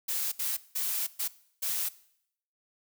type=noise bursts at uneven times; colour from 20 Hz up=blue; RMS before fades=-31 dBFS; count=5; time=0.08-0.32 / 0.39-0.57 / 0.75-1.07 / 1.19-1.28 / 1.62-1.89 s; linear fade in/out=10 ms; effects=noise-tail reverb RT60 0.7 s tail -19 dB re dry